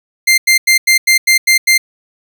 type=tone bursts; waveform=sawtooth; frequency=2093 Hz; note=C7; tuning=in tune; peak=-3 dBFS; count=8; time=0.27-1.78 s; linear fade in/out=10 ms; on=110 ms; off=90 ms; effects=none

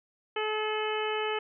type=harmonic tone; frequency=430 Hz; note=A4; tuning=40 cents flat; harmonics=1 / 2 / 3 / 4 / 5 / 6 / 7; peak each=-31 / -35 / -37 / -40 / -40 / -39 / -38 dBFS; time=0.36-1.39 s; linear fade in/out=5 ms; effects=none

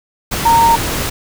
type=tone in noise; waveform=sine; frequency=923 Hz; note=A#5; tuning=17 cents flat; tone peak=-7 dBFS; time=0.45-0.76 s; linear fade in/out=10 ms; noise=pink; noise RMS=-19 dBFS; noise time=0.31-1.1 s; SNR=+9 dB; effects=none

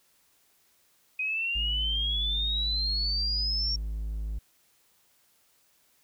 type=exponential sweep; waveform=sine; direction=up; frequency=2502 to 5550 Hz; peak=-27 dBFS; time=1.19-3.76 s; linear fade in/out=5 ms
type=tone; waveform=triangle; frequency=53.2 Hz; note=G#1; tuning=42 cents sharp; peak=-28 dBFS; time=1.55-4.39 s; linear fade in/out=10 ms
effects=white hiss -66 dBFS RMS until 6.03 s

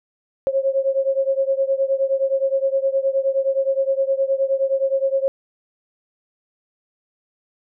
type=beating tone pair; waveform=sine; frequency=537 / 546.6 Hz; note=C5 / C#5; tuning=+45 / -24 cents; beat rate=9.6 Hz; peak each=-19 / -21 dBFS; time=0.47-5.28 s; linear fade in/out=0 ms; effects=none

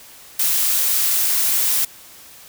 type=noise; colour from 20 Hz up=blue; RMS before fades=-18 dBFS; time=0.39-1.85 s; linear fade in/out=5 ms; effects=white hiss -43 dBFS RMS until 2.48 s

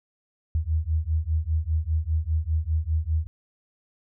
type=beating tone pair; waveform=sine; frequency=76.9 / 81.9 Hz; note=D#2 / E2; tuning=-20 / -11 cents; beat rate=5 Hz; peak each=-25 dBFS; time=0.55-3.27 s; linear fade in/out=0 ms; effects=none

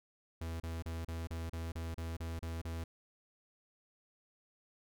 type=tone bursts; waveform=45% pulse; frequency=82.41 Hz; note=E2; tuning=in tune; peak=-38 dBFS; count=11; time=0.41-2.84 s; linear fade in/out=5 ms; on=190 ms; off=34 ms; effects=none

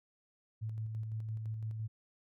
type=tone with tremolo; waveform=sine; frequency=110 Hz; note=A2; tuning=in tune; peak=-35 dBFS; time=0.61-1.88 s; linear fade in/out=20 ms; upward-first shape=square; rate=5.9 Hz; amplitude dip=30%; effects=none

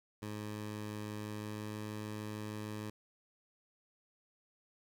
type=tone with pitch glide; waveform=15% pulse; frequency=105.8 to 106.54 Hz; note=G#2 to G#2; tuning=+33 to +45 cents; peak=-34 dBFS; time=0.22-2.9 s; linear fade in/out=5 ms; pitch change=+12 cents; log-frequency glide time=1.19-1.77 s; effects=12-bit

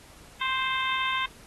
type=harmonic tone with a mistuned harmonic; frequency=523.3 Hz; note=C5; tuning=in tune; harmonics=2 / 3 / 4 / 5 / 6 / 7; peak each=-29 / -34 / -32 / -35 / -36 / -35 dBFS; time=0.41-1.26 s; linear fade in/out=5 ms; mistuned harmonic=7; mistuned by=-22 cents; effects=pink hiss -52 dBFS RMS until 1.46 s + AAC 32 kbps

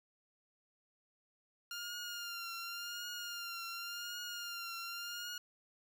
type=tone with vibrato; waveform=15% pulse; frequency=1402 Hz; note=F6; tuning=6 cents sharp; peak=-35 dBFS; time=1.71-5.38 s; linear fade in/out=2 ms; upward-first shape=triangle; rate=0.9 Hz; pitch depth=49 cents each way; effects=none

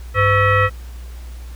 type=tone with frequency modulation; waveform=sine; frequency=709 Hz; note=F5; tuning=26 cents sharp; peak=-11 dBFS; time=0.14-0.7 s; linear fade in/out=50 ms; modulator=609 Hz; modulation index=2.4; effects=added 60 Hz sine -30 dBFS peak until 1.55 s + pink hiss -46 dBFS RMS until 1.55 s

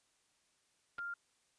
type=tone; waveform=sine; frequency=1396.9 Hz; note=F6; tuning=in tune; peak=-39 dBFS; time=0.98-1.14 s; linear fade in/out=5 ms
type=clicks; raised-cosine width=0.3 ms; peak=-36 dBFS; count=2; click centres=0.984 / 0.991 s
effects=white hiss -75 dBFS RMS until 1.58 s + resampled to 22050 Hz

